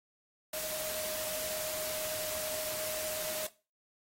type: tone in noise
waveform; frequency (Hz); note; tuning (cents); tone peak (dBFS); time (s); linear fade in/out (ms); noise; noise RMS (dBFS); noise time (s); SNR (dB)
sine; 622.3; D#5; 0; -40; 0.53-3.47; 5; white; -38; 0.53-3.47; -5
effects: noise-tail reverb RT60 0.3 s tail -17 dB re dry + AAC 48 kbps